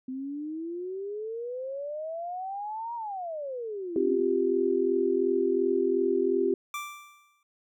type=exponential two-way sweep; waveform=sine; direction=up then down; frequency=255.3 to 955 to 255.3 Hz; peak=-32 dBFS; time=0.08-4.2 s; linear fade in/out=5 ms; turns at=2.95 s
type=chord; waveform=sine; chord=C suspended fourth; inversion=none; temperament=equal; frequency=261.6 / 349.2 / 392 Hz; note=C4 / F4 / G4; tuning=0 / 0 / 0 cents; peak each=-31 / -27 / -25 dBFS; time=3.96-6.54 s; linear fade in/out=2 ms
type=tone with exponential decay; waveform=25% pulse; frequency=1174.7 Hz; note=D6; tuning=in tune; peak=-27 dBFS; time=6.74-7.43 s; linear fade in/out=2 ms; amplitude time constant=150 ms
effects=none

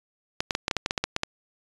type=clicks; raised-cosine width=0.2 ms; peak=-7 dBFS; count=12; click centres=0.405 / 0.508 / 0.551 / 0.681 / 0.712 / 0.767 / 0.861 / 0.909 / 0.978 / 1.04 / 1.164 / 1.234 s; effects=resampled to 22050 Hz

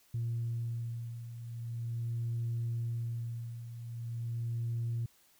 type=beating tone pair; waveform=sine; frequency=116.54 / 116.96 Hz; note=A#2 / A#2; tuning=0 / +6 cents; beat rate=0.42 Hz; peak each=-39 / -34 dBFS; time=0.14-5.06 s; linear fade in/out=5 ms; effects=tanh soft clip ceiling -28 dBFS + white hiss -66 dBFS RMS until 5.39 s

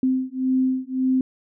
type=beating tone pair; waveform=sine; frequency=258.6 / 260.4 Hz; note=C4 / C4; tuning=-20 / -8 cents; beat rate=1.8 Hz; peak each=-22 / -22 dBFS; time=0.03-1.21 s; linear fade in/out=2 ms; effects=none

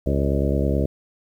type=harmonic tone with a mistuned harmonic; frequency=69.3 Hz; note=C#2; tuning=in tune; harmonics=1 / 2 / 3 / 4 / 5 / 6 / 7 / 8 / 9; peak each=-22 / -25 / -27 / -28 / -29 / -30 / -30 / -31 / -32 dBFS; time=0.06-0.86 s; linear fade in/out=5 ms; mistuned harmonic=8; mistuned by=+35 cents; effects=9-bit

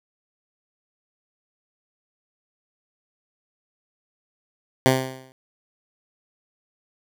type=tone with exponential decay; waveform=10% pulse; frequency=130.81 Hz; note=C3; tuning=in tune; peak=-4 dBFS; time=4.86-5.32 s; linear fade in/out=0 ms; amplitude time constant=100 ms; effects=none

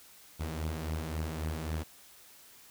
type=beating tone pair; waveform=sawtooth; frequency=78 / 81.7 Hz; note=D#2 / E2; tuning=+5 / -15 cents; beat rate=3.7 Hz; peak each=-31 / -35 dBFS; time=0.39-1.84 s; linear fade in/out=20 ms; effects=white hiss -56 dBFS RMS until 2.7 s

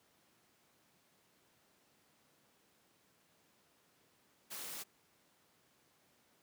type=noise with amplitude modulation; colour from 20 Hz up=white; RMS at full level=-42 dBFS; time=4.5-4.84 s; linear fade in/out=20 ms; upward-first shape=sine; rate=252 Hz; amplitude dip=70%; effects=pink hiss -71 dBFS RMS until 6.42 s + high-pass 150 Hz 12 dB/octave

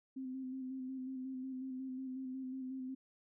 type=tone with vibrato; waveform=sine; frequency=260.5 Hz; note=C4; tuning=7 cents flat; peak=-40 dBFS; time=0.16-2.95 s; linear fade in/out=10 ms; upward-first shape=square; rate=5.5 Hz; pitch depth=24 cents each way; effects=none

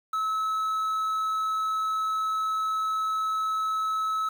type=tone with quantisation; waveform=triangle; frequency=1296 Hz; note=E6; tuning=30 cents flat; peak=-23 dBFS; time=0.13-4.29 s; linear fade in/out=5 ms; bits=8; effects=none

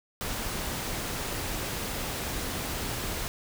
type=noise; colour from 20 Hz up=pink; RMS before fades=-33 dBFS; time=0.21-3.28 s; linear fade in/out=0 ms; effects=none

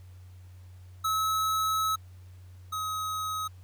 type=tone pair in turn; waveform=square; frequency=1292 / 1269.1 Hz; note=E6 / D#6; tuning=-35 / +34 cents; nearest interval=unison; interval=31 cents; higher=first; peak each=-26 / -31 dBFS; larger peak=first; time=1.04-1.96 / 2.72-3.48 s; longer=first; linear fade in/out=10 ms; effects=added 91 Hz sine -46 dBFS peak until 3.63 s + pink hiss -64 dBFS RMS until 3.63 s

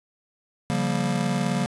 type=chord; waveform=square; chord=G half-diminished seventh; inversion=second; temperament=just; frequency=141.12 / 176.4 / 196 / 235.2 Hz; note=Db3 / F3 / G3 / Bb3; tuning=+31 / +18 / 0 / +16 cents; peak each=-29 dBFS; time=0.7-1.66 s; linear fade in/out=0 ms; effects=resampled to 24000 Hz + 8-bit

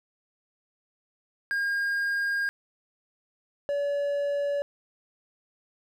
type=tone pair in turn; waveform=triangle; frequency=1618 / 571 Hz; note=G#6 / D5; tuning=-46 / -49 cents; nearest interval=octave + tritone; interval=1803 cents; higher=first; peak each=-23 dBFS; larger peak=neither; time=1.51-2.49 / 3.69-4.62 s; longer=first; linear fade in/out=0 ms; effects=none

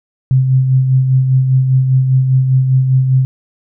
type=tone with tremolo; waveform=sine; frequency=130.81 Hz; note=C3; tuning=in tune; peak=-6 dBFS; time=0.31-3.25 s; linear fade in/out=0 ms; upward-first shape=sine; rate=5 Hz; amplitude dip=45%; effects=none

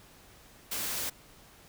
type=noise; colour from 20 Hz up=white; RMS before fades=-34 dBFS; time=0.71-1.1 s; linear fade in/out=10 ms; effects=pink hiss -56 dBFS RMS until 1.68 s

